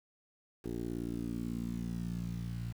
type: tone with low-pass filter sweep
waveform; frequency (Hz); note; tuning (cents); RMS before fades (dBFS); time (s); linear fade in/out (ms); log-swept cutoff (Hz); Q
10% pulse; 58.27; A#1; 0; -38; 0.64-2.73; 20; 390 to 130; 3
effects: 9-bit